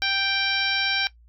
harmonic tone, 784 Hz, G5, in tune, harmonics 1 / 2 / 3 / 4 / 5 / 6 / 7, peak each -33 / -27 / -28 / -29 / -29 / -33 / -32 dBFS, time 0.02-1.07 s, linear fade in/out 0 ms, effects noise-tail reverb RT60 0.1 s tail -17 dB re dry + added 58 Hz sine -50 dBFS peak until 1.28 s

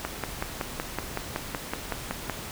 click train, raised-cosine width 0.5 ms, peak -13 dBFS, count 13, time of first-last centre 0.05-2.297 s, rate 5.34 Hz, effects pink hiss -38 dBFS RMS until 2.51 s

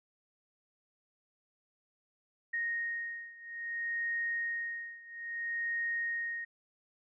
sine beating tone pair, 1863 / 1863.6 Hz, A#6 / A#6, -2 / -1 cents, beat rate 0.6 Hz, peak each -36 / -38 dBFS, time 2.53-6.45 s, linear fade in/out 10 ms, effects none

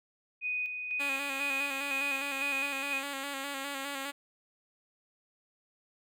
sine tone with tremolo, 2489 Hz, D#7, in tune, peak -30 dBFS, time 0.41-3.02 s, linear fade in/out 50 ms, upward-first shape square, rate 2 Hz, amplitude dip 45%
5% pulse tone with vibrato, 276.9 Hz, C#4, 2 cents flat, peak -24 dBFS, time 0.99-4.12 s, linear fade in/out 20 ms, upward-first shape square, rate 4.9 Hz, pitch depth 38 cents each way
effects none

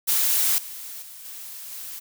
blue noise with level steps, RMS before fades -21 / -37 / -42 / -38 / -36 dBFS, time 0.07-2 s, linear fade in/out 20 ms, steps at 0.58 / 1.02 / 1.25 / 1.71 s, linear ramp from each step 2 ms, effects none

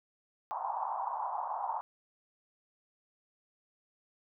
pink band-pass noise, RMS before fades -36 dBFS, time 0.51-1.81 s, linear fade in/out 0 ms, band 790 to 1000 Hz, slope 48 dB/octave, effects none

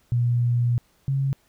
sine tone pair in turn, 120.4 / 136.44 Hz, B2 / C#3, -44 / -27 cents, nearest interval major second, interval 217 cents, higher second, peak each -18 / -20 dBFS, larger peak first, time 0.12-0.78 / 1.08-1.33 s, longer first, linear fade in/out 0 ms, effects pink hiss -63 dBFS RMS until 1.48 s

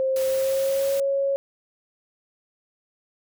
sine tone with pitch glide, 528 to 551.4 Hz, C5 to C#5, +16 to -9 cents, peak -20 dBFS, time 0-1.36 s, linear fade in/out 0 ms, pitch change +75 cents, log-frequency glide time 0.27-0.93 s
white noise, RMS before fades -36 dBFS, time 0.16-1 s, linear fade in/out 2 ms
effects none

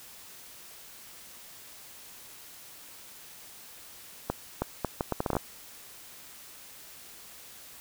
accelerating click train, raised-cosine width 1 ms, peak -13 dBFS, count 11, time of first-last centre 4.3-5.368 s, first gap 320 ms, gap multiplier 0.71, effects white hiss -49 dBFS RMS until 7.8 s

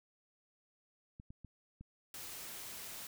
clicks, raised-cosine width 5 ms, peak -38 dBFS, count 4, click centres 1.199 / 1.305 / 1.447 / 1.81 s
white noise, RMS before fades -47 dBFS, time 2.14-3.07 s, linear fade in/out 2 ms
effects none

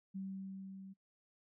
sine tone with level ramp, 192.4 Hz, G3, 32 cents flat, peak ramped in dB -39 to -49 dBFS, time 0.14-0.94 s, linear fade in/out 20 ms, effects noise-tail reverb RT60 0.1 s tail -25 dB re dry

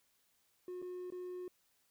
triangle tone with dropouts, 361.7 Hz, F#4, 39 cents flat, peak -39 dBFS, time 0.68-1.48 s, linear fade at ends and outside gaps 2 ms, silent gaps 0.818-0.824 / 1.103-1.122 s, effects tanh soft clip ceiling -35 dBFS + white hiss -75 dBFS RMS until 1.9 s

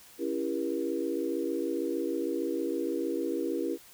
sine chord, C# diminished seventh, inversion none, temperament just, 277.2 / 332.6 / 399.1 / 479 Hz, C#4 / E4 / G4 / Bb4, 0 / +16 / +31 / +47 cents, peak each -35 / -32 / -35 / -35 dBFS, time 0.18-3.78 s, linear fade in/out 50 ms, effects white hiss -54 dBFS RMS until 3.93 s

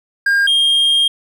triangle tone pair in turn, 1611 / 3222 Hz, G6 / G7, +47 / +47 cents, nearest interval octave, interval 1200 cents, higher second, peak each -9 dBFS, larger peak neither, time 0.26-0.47 / 0.47-1.08 s, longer second, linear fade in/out 5 ms, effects none

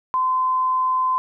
sine tone, 1028 Hz, C6, 31 cents flat, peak -17 dBFS, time 0.14-1.18 s, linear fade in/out 0 ms, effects none

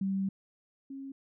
sine tone pair in turn, 193.7 / 271.7 Hz, G3 / C#4, -20 / -35 cents, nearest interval tritone, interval 585 cents, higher second, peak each -28 / -39 dBFS, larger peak first, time 0.01-0.29 / 0.9-1.12 s, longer first, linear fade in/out 5 ms, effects none

